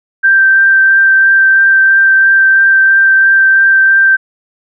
sine tone with vibrato, 1568 Hz, G6, in tune, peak -4 dBFS, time 0.23-4.17 s, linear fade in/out 20 ms, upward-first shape triangle, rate 3 Hz, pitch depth 12 cents each way, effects none

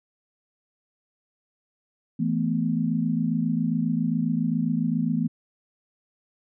sine chord, E suspended fourth, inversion none, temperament just, 164.81 / 219.8 / 247.2 Hz, E3 / A3 / B3, 0 / -2 / +2 cents, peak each -26 dBFS, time 2.19-5.28 s, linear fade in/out 10 ms, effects none

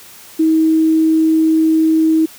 sine tone, 318.8 Hz, D#4, 42 cents sharp, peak -9 dBFS, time 0.39-2.26 s, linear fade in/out 10 ms, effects white hiss -39 dBFS RMS until 2.38 s + high-pass 60 Hz 12 dB/octave

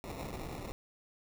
pink noise with sample-and-hold, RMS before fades -42 dBFS, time 0.04-0.72 s, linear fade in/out 0 ms, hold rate 1575 Hz, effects none

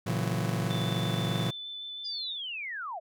40% pulse chord, F# dominant seventh, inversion first, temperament just, 115.62 / 138.75 / 166.5 / 185 Hz, A#2 / C#3 / E3 / F#3, -14 / +2 / +18 / 0 cents, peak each -31 / -34 / -32 / -34 dBFS, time 0.06-1.51 s, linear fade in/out 10 ms
sine tone with vibrato, 3514 Hz, A7, 3 cents flat, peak -37 dBFS, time 0.7-2.33 s, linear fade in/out 5 ms, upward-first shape square, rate 6.3 Hz, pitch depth 9 cents each way
sine linear sweep, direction down, 4978 to 596 Hz, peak -34 dBFS, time 2.04-3 s, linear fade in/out 20 ms
effects none

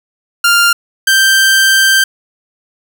sawtooth tone pair in turn, 1396.9 / 1568 Hz, F6 / G6, 0 / 0 cents, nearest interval major second, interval 200 cents, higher second, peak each -3 dBFS, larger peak neither, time 0.44-0.73 / 1.07-2.04 s, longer second, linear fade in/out 5 ms, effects none

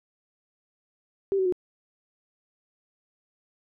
sine tone with pitch steps, 392 / 377.1 / 362.8 Hz, G4 / F#4 / F#4, 0 / +33 / -34 cents, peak -21 dBFS, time 1.32-1.524 s, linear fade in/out 0 ms, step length 68 ms, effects none

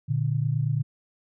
sine tone pair together, 118.11 / 146.9 Hz, A#2 / D3, +23 / +1 cents, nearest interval major third, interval 378 cents, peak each -25 dBFS, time 0.08-0.83 s, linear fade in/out 20 ms, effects none

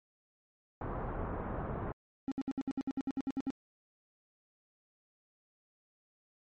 pink low-pass noise, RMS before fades -38 dBFS, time 0.81-1.92 s, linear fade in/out 2 ms, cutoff 1300 Hz, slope 24 dB/octave
triangle tone bursts, 269.2 Hz, C4, 49 cents sharp, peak -29 dBFS, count 13, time 2.28-3.504 s, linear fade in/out 0 ms, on 36 ms, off 63 ms
effects MP3 32 kbps

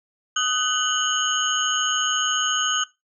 sine tone cluster, 1254 / 1500 / 2947 / 3087 / 6560 Hz, D#6 / F#6 / F#7 / G7 / G#8, +13 / +23 / -8 / -27 / -22 cents, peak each -26 dBFS, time 0.36-2.84 s, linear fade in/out 5 ms, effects noise-tail reverb RT60 0.2 s tail -19 dB re dry

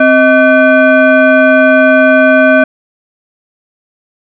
sine tone with frequency modulation, 628 Hz, D#5, 16 cents sharp, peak -3 dBFS, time 0-2.64 s, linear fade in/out 5 ms, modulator 890 Hz, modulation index 1.2, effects none

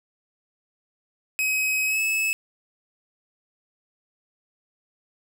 45% pulse tone with pitch glide, 2540 to 2598 Hz, D#7 to E7, +35 to -26 cents, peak -21 dBFS, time 1.39-2.33 s, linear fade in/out 0 ms, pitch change +39 cents, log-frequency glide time 1.86-2 s, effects none

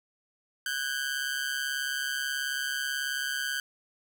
sawtooth ring-modulated tone, 1554 Hz, G6, 16 cents flat, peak -23 dBFS, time 0.66-3.6 s, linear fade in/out 2 ms, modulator 69.2 Hz, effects none

